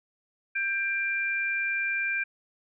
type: tone pair together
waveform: sine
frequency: 1585.1 / 2375 Hz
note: G6 / D7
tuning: +19 / +19 cents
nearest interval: perfect fifth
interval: 700 cents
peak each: -29 / -28 dBFS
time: 0.55-2.24 s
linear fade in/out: 10 ms
effects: none